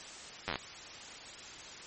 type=slowing click train; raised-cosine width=0.3 ms; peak=-17 dBFS; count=7; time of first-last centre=0.48-0.557 s; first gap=10 ms; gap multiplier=1.1; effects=white hiss -47 dBFS RMS until 1.86 s + MP3 32 kbps